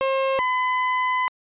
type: tone pair in turn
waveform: 30% pulse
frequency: 535 / 1009.9 Hz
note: C5 / B5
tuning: +38 / +38 cents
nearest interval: major seventh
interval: 1100 cents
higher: second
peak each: -17 dBFS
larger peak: neither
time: 0.01-0.39 / 0.39-1.28 s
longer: second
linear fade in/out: 0 ms
effects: resampled to 8000 Hz